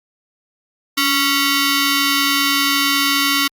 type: ring-modulated tone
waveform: 10% pulse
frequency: 830.6 Hz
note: G#5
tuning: in tune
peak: -3 dBFS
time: 0.97-3.48 s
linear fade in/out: 10 ms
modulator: 548 Hz
effects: Opus 48 kbps